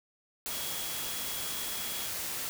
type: tone in noise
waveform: sine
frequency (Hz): 3329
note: G#7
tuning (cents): +3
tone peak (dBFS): -43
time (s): 0.51-2.08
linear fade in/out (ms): 0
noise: white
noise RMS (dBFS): -36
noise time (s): 0.46-2.49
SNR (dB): -10
effects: none